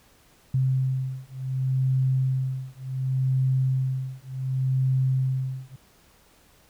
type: beating tone pair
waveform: sine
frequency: 130.81 / 131.49 Hz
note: C3 / C3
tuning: 0 / +9 cents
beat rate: 0.68 Hz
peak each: -25 dBFS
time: 0.54-5.76 s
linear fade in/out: 5 ms
effects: pink hiss -58 dBFS RMS until 6.69 s